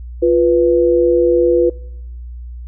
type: tone pair together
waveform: sine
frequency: 349.9 / 492.5 Hz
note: F4 / B4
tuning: +3 / -5 cents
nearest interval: tritone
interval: 592 cents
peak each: -12 dBFS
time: 0.22-1.7 s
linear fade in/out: 10 ms
effects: noise-tail reverb RT60 0.9 s tail -26 dB re dry + added 60 Hz sine -27 dBFS peak until 2.67 s